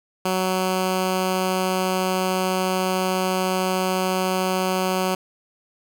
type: tone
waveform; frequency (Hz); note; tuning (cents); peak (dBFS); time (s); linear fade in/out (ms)
10% pulse; 186.2; F#3; +11; -12; 0.25-5.15; 5
effects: none